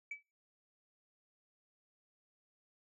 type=tone with exponential decay; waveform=sine; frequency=2296 Hz; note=D7; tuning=40 cents flat; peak=-35 dBFS; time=0.11-0.23 s; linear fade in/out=5 ms; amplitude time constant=25 ms; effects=noise-tail reverb RT60 0.3 s tail -24 dB re dry + tanh soft clip ceiling -37 dBFS